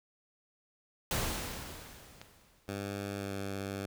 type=noise with exponential decay; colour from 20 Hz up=pink; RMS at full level=-31 dBFS; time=1.11-2.77 s; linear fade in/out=2 ms; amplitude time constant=360 ms
type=click; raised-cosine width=0.2 ms; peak=-28 dBFS; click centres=2.215 s
type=tone with pitch glide; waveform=10% pulse; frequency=99.8 to 98.37 Hz; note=G2 to G2; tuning=+32 to +7 cents; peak=-28 dBFS; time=2.68-3.86 s; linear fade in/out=5 ms; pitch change=-25 cents; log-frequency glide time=3.2-3.31 s
effects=none